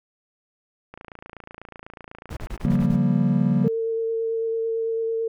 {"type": "click train", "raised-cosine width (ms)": 0.5, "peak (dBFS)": -24, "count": 54, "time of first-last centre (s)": [0.94, 2.826], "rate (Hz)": 28.1}
{"type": "noise bursts", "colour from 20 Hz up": "brown", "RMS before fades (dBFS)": -31, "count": 7, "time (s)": [2.3, 2.963], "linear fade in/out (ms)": 10, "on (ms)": 69, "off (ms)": 30}
{"type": "chord", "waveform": "triangle", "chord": "G half-diminished seventh", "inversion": "second", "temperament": "just", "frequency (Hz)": [141.12, 176.4, 196, 235.2], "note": ["Db3", "F3", "G3", "Bb3"], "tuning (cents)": [31, 18, 0, 16], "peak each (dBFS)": -21, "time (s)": [2.65, 3.68], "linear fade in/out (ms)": 0}
{"type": "tone with vibrato", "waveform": "sine", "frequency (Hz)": 452.7, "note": "A4", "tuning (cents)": 49, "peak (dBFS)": -22, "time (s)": [3.64, 5.28], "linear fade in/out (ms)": 5, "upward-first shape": "triangle", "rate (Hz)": 9, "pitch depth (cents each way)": 13}
{"effects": []}